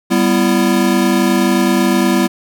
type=chord; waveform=square; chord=E minor; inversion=first; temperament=equal with one note detuned; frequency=196 / 246.9 / 336 Hz; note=G3 / B3 / E4; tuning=0 / 0 / +33 cents; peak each=-16 dBFS; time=0.1-2.28 s; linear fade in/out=20 ms; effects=none